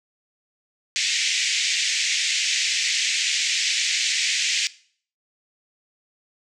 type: band-pass noise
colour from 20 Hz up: pink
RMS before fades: -23 dBFS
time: 0.96-4.67 s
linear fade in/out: 0 ms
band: 2000 to 7500 Hz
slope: 48 dB/octave
effects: noise-tail reverb RT60 0.5 s tail -19 dB re dry